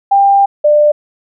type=tone pair in turn; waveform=sine; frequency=795 / 595.6 Hz; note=G5 / D5; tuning=+24 / +24 cents; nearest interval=perfect fourth; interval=500 cents; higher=first; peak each=-5 dBFS; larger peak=neither; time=0.11-0.46 / 0.64-0.92 s; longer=first; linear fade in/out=10 ms; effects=none

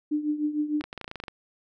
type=tone with tremolo; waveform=sine; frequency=299.5 Hz; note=D4; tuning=34 cents sharp; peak=-21 dBFS; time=0.11-0.82 s; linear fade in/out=10 ms; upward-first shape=triangle; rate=6.6 Hz; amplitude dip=80%
type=clicks; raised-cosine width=0.3 ms; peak=-20 dBFS; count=12; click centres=0.81 / 0.84 / 0.929 / 0.977 / 1.013 / 1.044 / 1.079 / 1.114 / 1.157 / 1.201 / 1.238 / 1.282 s
effects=none

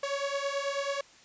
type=beating tone pair; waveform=sawtooth; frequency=554.4 / 563.6 Hz; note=C#5 / C#5; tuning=0 / +29 cents; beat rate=9.2 Hz; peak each=-29 dBFS; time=0.03-1.01 s; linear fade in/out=5 ms; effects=white hiss -56 dBFS RMS until 1.24 s + resampled to 16000 Hz

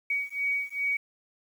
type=beating tone pair; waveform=sine; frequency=2255 / 2257.5 Hz; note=C#7 / C#7; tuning=+29 / +31 cents; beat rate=2.5 Hz; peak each=-30 dBFS; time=0.1-0.97 s; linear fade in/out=5 ms; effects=9-bit

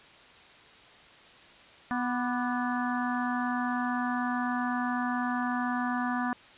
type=harmonic tone with a mistuned harmonic; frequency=246.9 Hz; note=B3; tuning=in tune; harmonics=1 / 3 / 4 / 5 / 6 / 7; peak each=-30 / -35 / -36 / -37 / -38 / -38 dBFS; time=1.91-6.33 s; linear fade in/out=0 ms; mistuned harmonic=5; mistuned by=-57 cents; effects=white hiss -53 dBFS RMS until 6.57 s + resampled to 8000 Hz

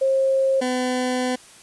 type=tone pair in turn; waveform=sine / 20% pulse; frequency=535 / 252.5 Hz; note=C5 / B3; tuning=+38 / +39 cents; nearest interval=octave + minor second; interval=1299 cents; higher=first; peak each=-16 dBFS; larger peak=neither; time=0.01-0.61 / 0.61-1.36 s; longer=second; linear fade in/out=10 ms; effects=white hiss -47 dBFS RMS until 1.62 s + resampled to 24000 Hz

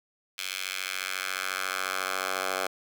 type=tone with high-pass filter sweep; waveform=10% pulse; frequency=94.1 Hz; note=F#2; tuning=30 cents sharp; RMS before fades=-32 dBFS; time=0.38-2.67 s; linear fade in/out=5 ms; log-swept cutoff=2700 to 780 Hz; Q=1.4; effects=none

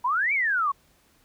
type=exponential two-way sweep; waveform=sine; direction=up then down; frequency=932.3 to 2349 to 1078 Hz; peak=-21 dBFS; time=0.04-0.72 s; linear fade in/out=10 ms; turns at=0.33 s; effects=pink hiss -62 dBFS RMS until 1.24 s

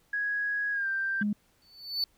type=tone with pitch glide; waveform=sine; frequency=1661.2 to 1575.2 Hz; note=G#6 to G6; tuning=0 to +8 cents; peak=-27 dBFS; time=0.13-1.23 s; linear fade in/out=5 ms; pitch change=-92 cents; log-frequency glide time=0.72-0.87 s
type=tone; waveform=sine; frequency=207.7 Hz; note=G#3; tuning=in tune; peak=-25 dBFS; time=1.21-1.33 s; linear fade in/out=5 ms
type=tone with exponential growth; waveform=triangle; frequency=4492 Hz; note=C#8; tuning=22 cents sharp; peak=-22 dBFS; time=1.62-2.04 s; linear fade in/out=1 ms; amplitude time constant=90 ms
effects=tanh soft clip ceiling -18 dBFS + pink hiss -67 dBFS RMS until 2.17 s

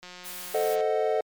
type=click train; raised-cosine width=0.2 ms; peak=-26 dBFS; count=141; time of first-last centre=0.03-0.808 s; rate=180 Hz
type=noise; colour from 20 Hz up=blue; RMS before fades=-39 dBFS; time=0.24-0.76 s; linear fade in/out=20 ms
type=chord; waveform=triangle; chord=A diminished seventh; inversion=none; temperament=equal; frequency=440 / 523.3 / 622.3 / 740 Hz; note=A4 / C5 / Eb5 / Gb5; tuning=0 / 0 / 0 / 0 cents; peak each=-24 / -29 / -26 / -28 dBFS; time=0.54-1.21 s; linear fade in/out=5 ms
effects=MP3 96 kbps

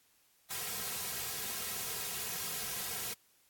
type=noise with comb filter; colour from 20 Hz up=white; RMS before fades=-38 dBFS; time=0.5-3.14 s; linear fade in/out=10 ms; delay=3.4 ms; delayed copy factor=-0.75; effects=white hiss -69 dBFS RMS until 3.49 s + AAC 64 kbps

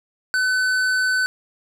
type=tone with hard clipping; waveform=sine; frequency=1511 Hz; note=F#6; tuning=36 cents sharp; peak=-19 dBFS; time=0.34-1.26 s; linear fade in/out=0 ms; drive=11 dB; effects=none

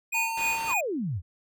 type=tone with tremolo; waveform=square; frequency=2470 Hz; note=D#7; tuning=13 cents flat; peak=-25 dBFS; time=0.12-0.81 s; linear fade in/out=10 ms; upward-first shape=sine; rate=3.5 Hz; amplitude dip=90%
type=tone; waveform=square; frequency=908 Hz; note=A#5; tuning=46 cents flat; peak=-30 dBFS; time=0.14-0.72 s; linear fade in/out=10 ms
type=low-pass noise; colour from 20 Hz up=white; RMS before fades=-41 dBFS; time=0.37-0.74 s; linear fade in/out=5 ms; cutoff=2800 Hz; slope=12 dB/octave
type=exponential sweep; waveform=sine; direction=down; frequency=1338 to 76.8 Hz; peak=-27 dBFS; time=0.67-1.22 s; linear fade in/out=50 ms
effects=none

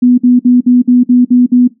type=tone bursts; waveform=sine; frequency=246.9 Hz; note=B3; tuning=in tune; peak=-3 dBFS; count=8; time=0.02-1.678 s; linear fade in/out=10 ms; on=160 ms; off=54 ms; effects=noise-tail reverb RT60 0.2 s tail -17 dB re dry

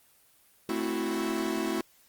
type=chord; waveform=45% pulse; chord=F# half-diminished seventh; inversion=first; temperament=equal; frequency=220 / 261.6 / 329.6 / 370 Hz; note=A3 / C4 / E4 / F#4; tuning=0 / 0 / 0 / 0 cents; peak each=-35 / -36 / -32 / -34 dBFS; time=0.69-1.81 s; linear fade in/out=2 ms; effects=white hiss -62 dBFS RMS until 2.08 s + Opus 24 kbps

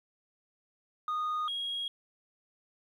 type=tone pair in turn; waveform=sine; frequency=1234 / 3288 Hz; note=D#6 / G#7; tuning=-15 / -18 cents; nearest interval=octave + perfect fourth; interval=1697 cents; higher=second; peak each=-27 / -31 dBFS; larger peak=first; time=1.08-1.48 / 1.48-1.88 s; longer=neither; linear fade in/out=2 ms; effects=tanh soft clip ceiling -29 dBFS + 11-bit

